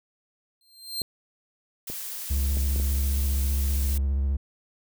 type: tone with exponential growth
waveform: sawtooth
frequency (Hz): 4163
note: C8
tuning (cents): -10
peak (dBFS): -22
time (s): 0.61-1.02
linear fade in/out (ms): 1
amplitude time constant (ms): 88
type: clicks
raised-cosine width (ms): 2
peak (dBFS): -24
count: 5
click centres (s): 1.017 / 1.9 / 2.571 / 2.761 / 2.799
type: noise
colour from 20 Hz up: blue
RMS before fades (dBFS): -35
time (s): 1.87-3.98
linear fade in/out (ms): 5
type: tone with vibrato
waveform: triangle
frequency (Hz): 68.6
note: C#2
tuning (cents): -17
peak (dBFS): -20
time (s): 2.3-4.37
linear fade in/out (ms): 10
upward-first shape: triangle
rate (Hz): 15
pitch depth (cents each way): 71
effects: none